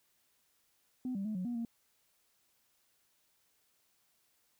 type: tone with pitch steps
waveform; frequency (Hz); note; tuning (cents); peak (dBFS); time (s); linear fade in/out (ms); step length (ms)
sine; 253.5 / 196.4 / 215.5 / 182.8 / 240.8 / 232; B3 / G3 / A3 / F#3 / B3 / A#3; +45 / +4 / -36 / -21 / -44 / -8; -33; 1.05-1.65; 2; 100
effects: tanh soft clip ceiling -31 dBFS + white hiss -74 dBFS RMS until 4.59 s